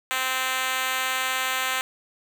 5% pulse tone with high-pass filter, 259.6 Hz, C4, 13 cents flat, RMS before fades -26 dBFS, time 0.11-1.81 s, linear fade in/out 0 ms, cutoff 840 Hz, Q 0.72, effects none

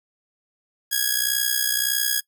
5% pulse tone with amplitude modulation, 1658 Hz, G#6, 3 cents flat, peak -6 dBFS, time 0.91-2.21 s, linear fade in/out 20 ms, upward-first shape sine, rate 61.7 Hz, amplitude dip 70%, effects noise-tail reverb RT60 0.1 s tail -23 dB re dry

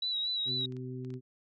sine tone with vibrato, 3898 Hz, B7, 23 cents flat, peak -30 dBFS, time 0.02-0.66 s, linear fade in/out 5 ms, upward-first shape sine, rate 4.3 Hz, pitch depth 43 cents each way
harmonic tone, 127.5 Hz, C3, 44 cents flat, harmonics 1 / 2 / 3, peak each -39 / -42 / -44 dBFS, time 0.45-1.21 s, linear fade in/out 50 ms
clicks, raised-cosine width 0.2 ms, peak -39 dBFS, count 8, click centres 0.481 / 0.61 / 0.651 / 0.723 / 0.767 / 1.048 / 1.104 / 1.14 s
effects none

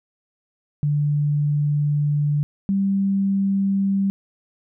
sine tone pair in turn, 146.83 / 195.99 Hz, D3 / G3, 0 / 0 cents, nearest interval perfect fourth, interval 500 cents, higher second, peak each -17 dBFS, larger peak neither, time 0.83-2.43 / 2.69-4.1 s, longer first, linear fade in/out 0 ms, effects none

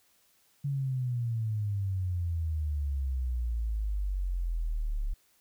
sine exponential sweep, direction down, 142.7 to 34.65 Hz, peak -28 dBFS, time 0.64-5.14 s, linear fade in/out 10 ms, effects white hiss -67 dBFS RMS until 5.4 s

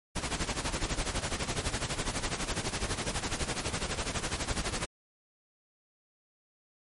pink noise with tremolo, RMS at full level -30 dBFS, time 0.15-4.86 s, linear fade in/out 20 ms, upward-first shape sine, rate 12 Hz, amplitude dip 75%, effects MP3 48 kbps

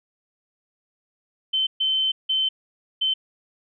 sine tone bursts at uneven times, 3078 Hz, G7, 32 cents flat, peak -19 dBFS, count 4, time 1.53-1.67 / 1.8-2.12 / 2.29-2.49 / 3.01-3.14 s, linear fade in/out 10 ms, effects none

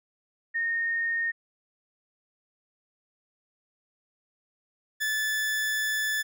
sine / 40% pulse tone pair in turn, 1843 / 1739.3 Hz, A#6 / A6, -20 / -20 cents, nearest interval minor second, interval 100 cents, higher first, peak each -25 dBFS, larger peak neither, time 0.54-1.32 / 5-6.23 s, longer second, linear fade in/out 20 ms, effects none

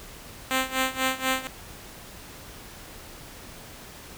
5% pulse tone with tremolo, 261.6 Hz, C4, in tune, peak -10 dBFS, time 0.51-1.47 s, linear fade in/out 0 ms, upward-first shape sine, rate 4.1 Hz, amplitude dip 85%, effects pink hiss -44 dBFS RMS until 4.17 s

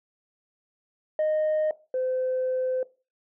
sine tone pair in turn, 618 / 513.5 Hz, D#5 / C5, -12 / -33 cents, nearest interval minor third, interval 321 cents, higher first, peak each -19 / -23 dBFS, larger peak first, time 1.19-1.71 / 1.94-2.83 s, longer second, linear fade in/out 2 ms, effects noise-tail reverb RT60 0.3 s tail -19 dB re dry + tanh soft clip ceiling -20 dBFS

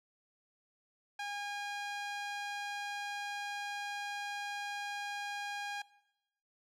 sawtooth tone with band-pass filter, 815 Hz, G#5, 33 cents flat, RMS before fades -40 dBFS, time 1.19-5.82 s, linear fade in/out 5 ms, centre 2000 Hz, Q 0.65, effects noise-tail reverb RT60 0.9 s tail -20 dB re dry

